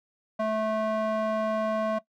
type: tone with band-pass filter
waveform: square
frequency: 217.9 Hz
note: A3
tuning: 17 cents flat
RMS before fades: -27 dBFS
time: 0.39-1.99 s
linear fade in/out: 10 ms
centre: 760 Hz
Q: 2.1
effects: noise-tail reverb RT60 0.1 s tail -18 dB re dry